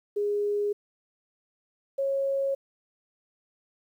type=tone pair in turn; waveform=sine; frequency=411.6 / 547.7 Hz; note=G#4 / C#5; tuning=-16 / -21 cents; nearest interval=perfect fourth; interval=495 cents; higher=second; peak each=-24 dBFS; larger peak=neither; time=0.16-0.73 / 1.98-2.55 s; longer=neither; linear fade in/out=10 ms; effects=10-bit